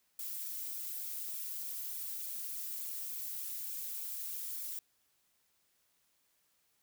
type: noise with flanger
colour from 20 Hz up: violet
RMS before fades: -41 dBFS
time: 0.19-4.79 s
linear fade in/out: 2 ms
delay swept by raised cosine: 1 to 5.1 ms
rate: 3.4 Hz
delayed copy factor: -0.75
effects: white hiss -75 dBFS RMS until 6.82 s